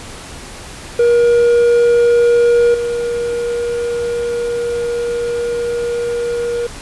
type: tone with level steps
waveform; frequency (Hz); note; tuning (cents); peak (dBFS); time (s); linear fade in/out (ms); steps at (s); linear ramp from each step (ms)
triangle; 475.3; A#4; +34; -6 / -14; 0.99-6.67; 5; 2.74; 5
effects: pink hiss -32 dBFS RMS until 6.81 s + resampled to 24000 Hz